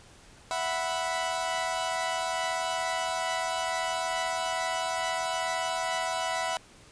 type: chord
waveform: sawtooth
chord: E suspended second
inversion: none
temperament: equal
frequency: 659.3 / 740 / 987.8 Hz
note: E5 / F#5 / B5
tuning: 0 / 0 / 0 cents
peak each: -29 dBFS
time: 0.51-6.57 s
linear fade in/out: 0 ms
effects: pink hiss -54 dBFS RMS until 6.91 s + resampled to 22050 Hz